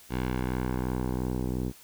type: tone with low-pass filter sweep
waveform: 10% pulse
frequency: 62.9 Hz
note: B1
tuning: 32 cents sharp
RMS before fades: -30 dBFS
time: 0.09-1.73 s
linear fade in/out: 50 ms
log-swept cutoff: 3600 to 400 Hz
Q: 0.8
effects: white hiss -53 dBFS RMS until 1.83 s